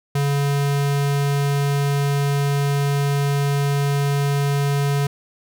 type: tone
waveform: square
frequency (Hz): 141.6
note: C#3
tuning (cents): +37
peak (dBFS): -18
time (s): 0.15-5.07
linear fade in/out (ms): 5
effects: none